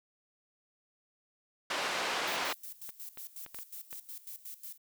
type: band-pass noise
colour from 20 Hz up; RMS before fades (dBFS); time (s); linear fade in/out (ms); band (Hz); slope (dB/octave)
pink; -34; 1.7-2.53; 5; 570 to 4600; 12
type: clicks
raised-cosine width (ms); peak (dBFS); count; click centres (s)
0.3; -31; 10; 2.019 / 2.137 / 2.213 / 2.428 / 2.892 / 3.174 / 3.463 / 3.546 / 3.588 / 3.929
type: noise with tremolo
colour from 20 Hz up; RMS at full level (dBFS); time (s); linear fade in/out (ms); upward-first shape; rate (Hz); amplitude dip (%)
violet; -44; 2.27-4.78; 10; square; 5.5; 80
effects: none